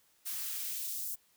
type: noise with high-pass filter sweep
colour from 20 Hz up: blue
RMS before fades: -38 dBFS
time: 0.25-1.16 s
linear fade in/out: 20 ms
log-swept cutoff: 550 to 8000 Hz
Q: 0.84
effects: white hiss -69 dBFS RMS until 1.36 s